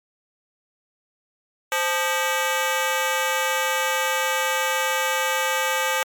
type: ring-modulated tone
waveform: 15% pulse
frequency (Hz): 698.5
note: F5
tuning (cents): 0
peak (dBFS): -11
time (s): 1.72-6.03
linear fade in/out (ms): 0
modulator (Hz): 176
effects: MP3 96 kbps